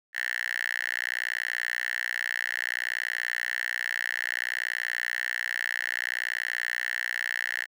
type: tone with high-pass filter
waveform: 5% pulse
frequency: 60.6 Hz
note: B1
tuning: 32 cents flat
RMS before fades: -31 dBFS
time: 0.13-7.67 s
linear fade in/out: 50 ms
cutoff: 1800 Hz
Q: 7.1
effects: none